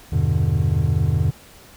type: chord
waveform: triangle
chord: E minor seventh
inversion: none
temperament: just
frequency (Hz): 82.41 / 98.89 / 123.61 / 148.33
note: E2 / G2 / B2 / D3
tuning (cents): 0 / +16 / +2 / +18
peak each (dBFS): -19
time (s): 0.12-1.31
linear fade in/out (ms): 10
effects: tanh soft clip ceiling -8 dBFS + pink hiss -46 dBFS RMS until 1.76 s